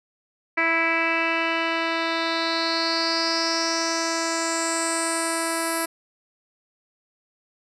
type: tone with low-pass filter sweep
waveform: 10% pulse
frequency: 329.6 Hz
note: E4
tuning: in tune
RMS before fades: -24 dBFS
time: 0.57-5.86 s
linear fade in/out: 10 ms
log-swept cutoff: 2200 to 11000 Hz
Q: 5.9
effects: none